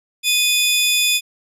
sawtooth tone pair together, 2489 / 3480 Hz, D#7 / A7, 0 / -20 cents, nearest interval tritone, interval 580 cents, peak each -14 dBFS, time 0.23-1.21 s, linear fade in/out 50 ms, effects resampled to 32000 Hz

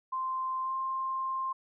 sine tone with pitch glide, 1043 to 1055.1 Hz, C6 to C6, -6 to +14 cents, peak -30 dBFS, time 0.12-1.53 s, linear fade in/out 10 ms, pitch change +20 cents, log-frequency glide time 0.62-0.74 s, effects none

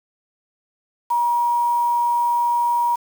sine tone with quantisation, 953 Hz, A#5, 38 cents sharp, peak -16 dBFS, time 1.1-2.96 s, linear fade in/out 10 ms, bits 6, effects none

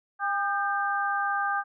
sine tone cluster, 805 / 1213 / 1570 Hz, G5 / D#6 / G6, +46 / -44 / +2 cents, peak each -29 dBFS, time 0.19-1.64 s, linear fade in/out 50 ms, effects none

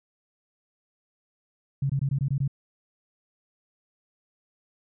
sine tone bursts, 137.4 Hz, C#3, 15 cents flat, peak -22 dBFS, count 7, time 1.82-2.478 s, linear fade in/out 5 ms, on 76 ms, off 21 ms, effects none

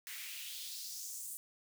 white noise with high-pass filter sweep, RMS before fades -45 dBFS, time 0.07-1.37 s, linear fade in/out 0 ms, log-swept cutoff 1800 to 9000 Hz, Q 2.5, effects none

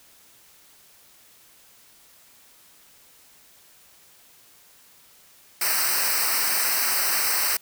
white noise with comb filter, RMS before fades -23 dBFS, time 5.61-7.57 s, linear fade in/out 5 ms, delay 0.29 ms, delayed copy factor -1, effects white hiss -54 dBFS RMS until 7.61 s

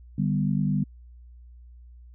sine chord, G major, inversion second, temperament equal with one note detuned, 147.85 / 196 / 246.9 Hz, D3 / G3 / B3, +12 / 0 / 0 cents, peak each -25 / -25 / -30 dBFS, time 0.18-0.84 s, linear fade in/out 5 ms, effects added 60 Hz sine -45 dBFS peak until 2.14 s

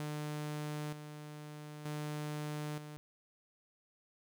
sawtooth tone with tremolo, 150 Hz, D3, 37 cents sharp, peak -34 dBFS, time 0-2.97 s, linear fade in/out 0 ms, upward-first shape square, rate 0.54 Hz, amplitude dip 60%, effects none

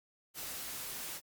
white noise, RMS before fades -42 dBFS, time 0.34-1.21 s, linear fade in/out 50 ms, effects Opus 48 kbps

